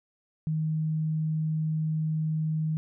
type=tone; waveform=sine; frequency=156.8 Hz; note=D#3; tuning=14 cents sharp; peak=-25 dBFS; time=0.47-2.77 s; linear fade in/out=0 ms; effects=none